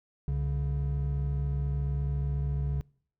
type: tone pair together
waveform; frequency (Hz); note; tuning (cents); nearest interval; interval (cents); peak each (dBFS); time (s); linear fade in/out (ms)
triangle; 66.86 / 141.1; C2 / C#3; +38 / +31; octave + minor second; 1293; -28; 0.28-2.81; 0
effects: noise-tail reverb RT60 0.6 s tail -25 dB re dry